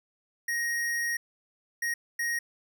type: tone bursts at uneven times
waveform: square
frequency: 1876 Hz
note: A#6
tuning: 11 cents sharp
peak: -28 dBFS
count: 3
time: 0.48-1.17 / 1.82-1.94 / 2.19-2.39 s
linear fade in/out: 5 ms
effects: none